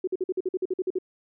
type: tone bursts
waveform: sine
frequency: 370.3 Hz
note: F#4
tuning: 1 cent sharp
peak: -23 dBFS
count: 12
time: 0.04-0.987 s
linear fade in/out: 5 ms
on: 34 ms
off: 49 ms
effects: none